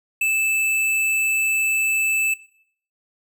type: tone with tanh clipping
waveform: sine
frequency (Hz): 2631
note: E7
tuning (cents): -4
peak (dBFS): -19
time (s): 0.21-2.34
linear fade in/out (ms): 5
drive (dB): 15
effects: noise-tail reverb RT60 0.6 s tail -18 dB re dry